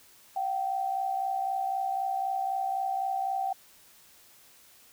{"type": "tone pair together", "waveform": "sine", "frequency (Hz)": [709.1, 773], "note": ["F5", "G5"], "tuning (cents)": [26, -24], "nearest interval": "minor second", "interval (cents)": 150, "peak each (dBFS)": [-35, -28], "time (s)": [0.36, 3.53], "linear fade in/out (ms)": 5, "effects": ["white hiss -57 dBFS RMS until 4.92 s"]}